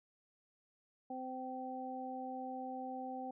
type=harmonic tone; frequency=257.9 Hz; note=C4; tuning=25 cents flat; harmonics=1 / 2 / 3; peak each=-45 / -48 / -43 dBFS; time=1.1-3.31 s; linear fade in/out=5 ms; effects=none